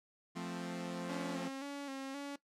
sawtooth chord, F major, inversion none, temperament equal, 174.61 / 220 / 261.6 Hz, F3 / A3 / C4, 0 / 0 / 0 cents, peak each -38 / -42 / -41 dBFS, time 0.35-1.49 s, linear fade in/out 20 ms
sawtooth tone with vibrato, 276.2 Hz, C#4, 6 cents flat, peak -37 dBFS, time 1.09-2.36 s, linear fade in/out 5 ms, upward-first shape square, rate 1.9 Hz, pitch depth 42 cents each way
effects noise-tail reverb RT60 0.1 s tail -18 dB re dry + low-pass 9000 Hz 12 dB/octave

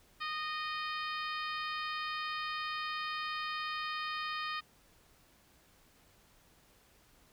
harmonic tone, 617 Hz, D#5, 15 cents flat, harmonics 2 / 3 / 4 / 5 / 6 / 7 / 8, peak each -38 / -42 / -44 / -46 / -48 / -49 / -50 dBFS, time 0.2-4.61 s, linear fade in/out 20 ms, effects pink hiss -65 dBFS RMS until 7.32 s

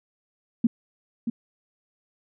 sine tone with echo, 232.1 Hz, A#3, 7 cents flat, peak -15 dBFS, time 0.64-0.67 s, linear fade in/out 5 ms, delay 630 ms, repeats 1, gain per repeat -8 dB, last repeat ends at 1.3 s, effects none

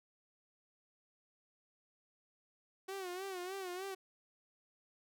sawtooth tone with vibrato, 373.2 Hz, F#4, 15 cents sharp, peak -37 dBFS, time 2.88-3.95 s, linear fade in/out 10 ms, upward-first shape sine, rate 3.3 Hz, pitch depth 91 cents each way, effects none

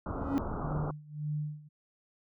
pink low-pass noise, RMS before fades -36 dBFS, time 0.06-0.91 s, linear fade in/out 2 ms, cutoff 1400 Hz, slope 96 dB/octave
triangle tone with exponential growth, 277.2 Hz, C#4, in tune, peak -21 dBFS, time 0.06-0.38 s, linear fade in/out 0 ms, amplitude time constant 69 ms
sine tone with tremolo, 150 Hz, D3, 37 cents sharp, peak -30 dBFS, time 0.61-1.69 s, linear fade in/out 20 ms, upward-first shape sine, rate 1.7 Hz, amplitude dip 90%
effects none

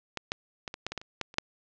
clicks, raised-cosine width 0.2 ms, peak -15 / -12 / -18 / -20 / -14 / -18 / -16 / -28 / -13 / -30 / -7 dBFS, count 11, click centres 0.173 / 0.319 / 0.678 / 0.741 / 0.866 / 0.92 / 0.977 / 1.015 / 1.213 / 1.341 / 1.384 s, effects low-pass 6000 Hz 12 dB/octave

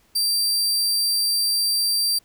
sawtooth tone, 4699 Hz, D8, in tune, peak -16 dBFS, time 0.15-2.19 s, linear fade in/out 10 ms, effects pink hiss -60 dBFS RMS until 2.24 s

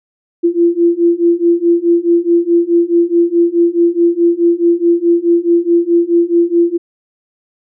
sine beating tone pair, 339.5 / 344.2 Hz, F4 / F4, -49 / -25 cents, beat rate 4.7 Hz, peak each -12 / -11 dBFS, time 0.43-6.78 s, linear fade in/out 20 ms, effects none

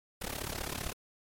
pink noise with amplitude modulation, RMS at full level -34 dBFS, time 0.21-0.93 s, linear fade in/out 10 ms, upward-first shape sine, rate 35.3 Hz, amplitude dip 90%, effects MP3 64 kbps

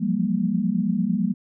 sine tone cluster, 172.6 / 181.5 / 201.5 / 235.9 Hz, F3 / F#3 / G3 / A#3, -20 / -33 / +48 / +21 cents, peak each -28 / -27 / -23 / -25 dBFS, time 0-1.34 s, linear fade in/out 20 ms, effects none

